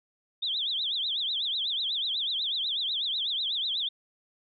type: tone with vibrato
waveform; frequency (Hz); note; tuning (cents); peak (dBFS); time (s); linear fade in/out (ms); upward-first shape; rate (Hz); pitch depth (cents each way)
sine; 3520; A7; 0; -27; 0.42-3.89; 10; triangle; 8.1; 250
effects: none